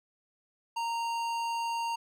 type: tone with tanh clipping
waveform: sine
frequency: 927 Hz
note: A#5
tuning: 10 cents flat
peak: -32 dBFS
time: 0.76-1.96 s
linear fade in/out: 10 ms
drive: 17 dB
effects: none